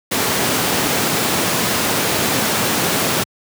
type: high-pass noise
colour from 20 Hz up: pink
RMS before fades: -18 dBFS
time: 0.11-3.24 s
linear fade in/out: 10 ms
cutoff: 140 Hz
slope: 12 dB/octave
effects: high-pass 80 Hz 12 dB/octave